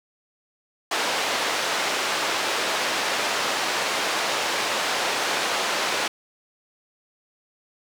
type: band-pass noise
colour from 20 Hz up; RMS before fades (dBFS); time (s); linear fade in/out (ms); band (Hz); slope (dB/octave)
pink; -25; 0.91-6.08; 5; 540 to 5700; 12
effects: none